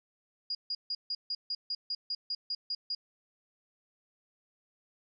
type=tone bursts; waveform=sine; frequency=4863 Hz; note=D#8; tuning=40 cents flat; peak=-31 dBFS; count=13; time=0.5-2.95 s; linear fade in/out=5 ms; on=50 ms; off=150 ms; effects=none